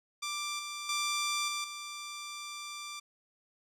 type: tone with level steps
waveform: 10% pulse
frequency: 1179 Hz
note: D6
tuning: 6 cents sharp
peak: -26 / -30 / -22 / -25 / -32 dBFS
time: 0.22-3 s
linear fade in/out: 10 ms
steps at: 0.59 / 0.89 / 1.48 / 1.64 s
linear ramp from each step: 2 ms
effects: resampled to 32000 Hz